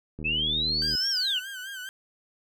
click train, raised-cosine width 3 ms, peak -25 dBFS, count 60, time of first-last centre 0.19-0.951 s, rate 77.5 Hz
sine linear two-way sweep, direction up then down, 2528 to 5600 to 2662 Hz, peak -24 dBFS, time 0.24-1.4 s, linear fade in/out 20 ms, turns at 1.1 s
30% pulse tone with vibrato, 1548 Hz, G6, 22 cents flat, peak -33 dBFS, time 0.82-1.89 s, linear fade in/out 0 ms, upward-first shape sine, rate 4.8 Hz, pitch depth 79 cents each way
effects none

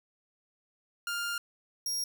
sawtooth tone pair in turn, 1403 / 5600 Hz, F6 / F8, +8 / +4 cents, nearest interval 2 octaves, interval 2396 cents, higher second, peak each -28 dBFS, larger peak neither, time 1.07-1.38 / 1.86-2.04 s, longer first, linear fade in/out 2 ms, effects none

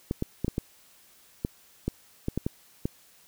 clicks, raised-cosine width 3 ms, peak -14 dBFS, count 11, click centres 0.111 / 0.224 / 0.446 / 0.481 / 0.581 / 1.449 / 1.88 / 2.284 / 2.376 / 2.465 / 2.855 s, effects white hiss -58 dBFS RMS until 3.27 s

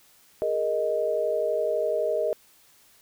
sine chord, Ab suspended second, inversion none, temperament just, 415.3 / 467.2 / 623 Hz, Ab4 / Bb4 / Eb5, 0 / +4 / +2 cents, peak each -30 / -28 / -25 dBFS, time 0.42-2.33 s, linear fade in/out 0 ms, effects white hiss -58 dBFS RMS until 3.01 s

